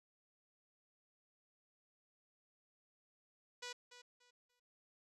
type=tone with echo; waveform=5% pulse; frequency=490 Hz; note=B4; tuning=14 cents flat; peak=-33 dBFS; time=3.62-3.73 s; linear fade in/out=10 ms; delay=290 ms; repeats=3; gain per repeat=-12 dB; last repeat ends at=4.6 s; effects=resampled to 24000 Hz